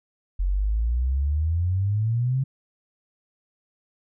sine exponential sweep, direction up, 44.21 to 136.5 Hz, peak -20 dBFS, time 0.39-2.44 s, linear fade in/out 10 ms, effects none

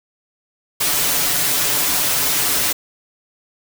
white noise with comb filter, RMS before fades -18 dBFS, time 0.8-2.73 s, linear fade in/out 10 ms, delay 6.9 ms, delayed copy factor +0.7, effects none

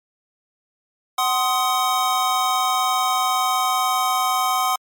square chord, C diminished, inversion second, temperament just, 753.5 / 1046.5 / 1255.8 Hz, Gb5 / C6 / Eb6, +31 / 0 / +16 cents, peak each -23 dBFS, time 1.18-4.76 s, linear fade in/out 5 ms, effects MP3 96 kbps

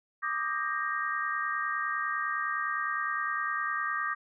sine chord, Eb major seventh, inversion third, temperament equal with one note detuned, 1174.7 / 1244.5 / 1594.5 / 1864.7 Hz, D6 / Eb6 / G6 / Bb6, 0 / 0 / +29 / 0 cents, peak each -33 / -36 / -35 / -34 dBFS, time 0.22-4.15 s, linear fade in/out 20 ms, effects none

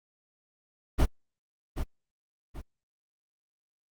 brown noise with echo, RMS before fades -20 dBFS, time 0.98-1.06 s, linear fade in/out 20 ms, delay 780 ms, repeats 2, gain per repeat -9 dB, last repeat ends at 2.62 s, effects Opus 24 kbps

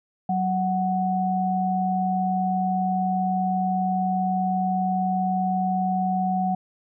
sine tone pair together, 187 / 742 Hz, F#3 / F#5, +19 / +5 cents, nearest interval 2 octaves, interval 2386 cents, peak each -24 / -23 dBFS, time 0.29-6.55 s, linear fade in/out 5 ms, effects none

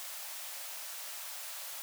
white high-pass noise, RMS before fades -43 dBFS, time 0-1.82 s, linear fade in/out 0 ms, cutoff 520 Hz, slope 96 dB/octave, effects none

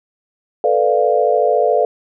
sine chord, B half-diminished seventh, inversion third, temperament equal, 440 / 493.9 / 587.3 / 698.5 Hz, A4 / B4 / D5 / F5, 0 / 0 / 0 / 0 cents, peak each -17 dBFS, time 0.64-1.85 s, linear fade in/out 2 ms, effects none

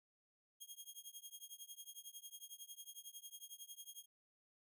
10% pulse tone with tremolo, 3251 Hz, G#7, 38 cents flat, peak -40 dBFS, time 0.6-4.06 s, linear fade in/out 20 ms, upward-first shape triangle, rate 11 Hz, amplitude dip 100%, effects none

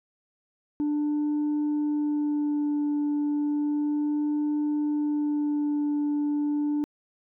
sine tone with vibrato, 295.3 Hz, D4, 10 cents sharp, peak -21 dBFS, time 0.8-6.84 s, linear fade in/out 0 ms, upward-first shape sine, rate 0.33 Hz, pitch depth 12 cents each way, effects tanh soft clip ceiling -22 dBFS

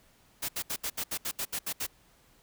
white noise bursts, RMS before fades -33 dBFS, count 11, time 0.42-1.867 s, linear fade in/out 10 ms, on 67 ms, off 71 ms, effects pink hiss -63 dBFS RMS until 2.42 s

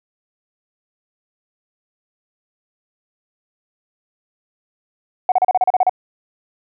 sine tone bursts, 740 Hz, F#5, in tune, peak -9 dBFS, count 10, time 5.29-5.895 s, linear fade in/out 2 ms, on 29 ms, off 35 ms, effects tanh soft clip ceiling -5 dBFS

